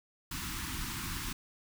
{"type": "band-stop noise", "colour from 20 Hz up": "pink", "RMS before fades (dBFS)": -38, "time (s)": [0.31, 1.33], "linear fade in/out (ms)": 5, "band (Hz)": [330, 930], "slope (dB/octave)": 48, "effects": []}